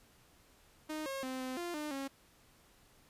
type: tone with pitch steps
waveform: sawtooth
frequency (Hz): 309 / 541 / 259.5 / 257.7 / 347.7 / 301.1 / 272.9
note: D#4 / C#5 / C4 / C4 / F4 / D4 / C#4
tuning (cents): -12 / -42 / -14 / -26 / -8 / +43 / -27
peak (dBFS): -34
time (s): 0.89-2.08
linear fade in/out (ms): 10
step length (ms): 170
effects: pink hiss -65 dBFS RMS until 3.09 s + resampled to 32000 Hz